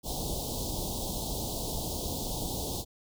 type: band-stop noise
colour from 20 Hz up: pink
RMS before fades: -34 dBFS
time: 0.03-2.85 s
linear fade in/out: 50 ms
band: 900 to 3400 Hz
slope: 48 dB/octave
effects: none